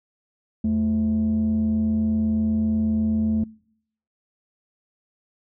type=tone pair together; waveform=sine; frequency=82.41 / 219.2 Hz; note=E2 / A3; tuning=0 / -6 cents; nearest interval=octave + perfect fourth; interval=1694 cents; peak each=-26 / -18 dBFS; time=0.64-3.44 s; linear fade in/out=5 ms; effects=noise-tail reverb RT60 0.7 s tail -26 dB re dry + tanh soft clip ceiling -16 dBFS